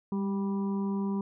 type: harmonic tone with a mistuned harmonic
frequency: 196 Hz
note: G3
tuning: in tune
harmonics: 1 / 2 / 4 / 5 / 6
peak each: -28 / -37 / -50 / -42 / -53 dBFS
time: 0.12-1.21 s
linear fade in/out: 2 ms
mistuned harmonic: 1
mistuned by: +27 cents
effects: none